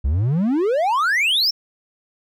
triangle exponential sweep, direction up, 61.74 to 5588 Hz, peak -14 dBFS, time 0.04-1.51 s, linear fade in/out 10 ms, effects none

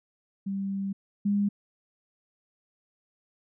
sine tone pair in turn, 196 / 202.8 Hz, G3 / G#3, 0 / -41 cents, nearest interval minor second, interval 59 cents, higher second, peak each -28 / -22 dBFS, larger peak second, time 0.46-0.93 / 1.25-1.49 s, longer first, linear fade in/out 10 ms, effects none

